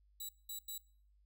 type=tone bursts at uneven times; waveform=10% pulse; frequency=3913 Hz; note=B7; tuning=17 cents flat; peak=-35 dBFS; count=3; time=0.2-0.29 / 0.49-0.59 / 0.68-0.78 s; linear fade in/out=5 ms; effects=noise-tail reverb RT60 0.5 s tail -22 dB re dry + added 50 Hz sine -66 dBFS peak until 1.25 s